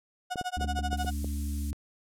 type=tone with tremolo; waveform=35% pulse; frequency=729 Hz; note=F#5; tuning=26 cents flat; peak=-27 dBFS; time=0.3-1.11 s; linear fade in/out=20 ms; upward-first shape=sine; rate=13 Hz; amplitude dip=100%
type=clicks; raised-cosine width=2 ms; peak=-23 dBFS; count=8; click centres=0.358 / 0.413 / 0.611 / 0.645 / 0.79 / 0.93 / 1.047 / 1.245 s
type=harmonic tone; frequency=72.3 Hz; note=D2; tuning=27 cents flat; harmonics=1 / 3 / 4; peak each=-30 / -40 / -42 dBFS; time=0.57-1.73 s; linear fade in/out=0 ms
type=noise; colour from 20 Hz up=violet; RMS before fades=-40 dBFS; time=0.97-1.71 s; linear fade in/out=5 ms
effects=low-pass 10000 Hz 12 dB/octave